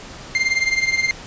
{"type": "tone with tremolo", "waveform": "40% pulse", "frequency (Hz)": 2100, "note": "C7", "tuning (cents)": 6, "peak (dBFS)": -12, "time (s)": [0.35, 1.11], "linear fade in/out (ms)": 0, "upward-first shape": "triangle", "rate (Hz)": 19, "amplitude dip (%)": 85, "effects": ["pink hiss -37 dBFS RMS until 1.26 s", "resampled to 16000 Hz"]}